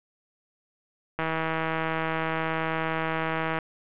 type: click train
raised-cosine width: 0.5 ms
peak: -13 dBFS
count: 387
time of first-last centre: 1.19-3.588 s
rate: 161 Hz
effects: resampled to 8000 Hz + 7-bit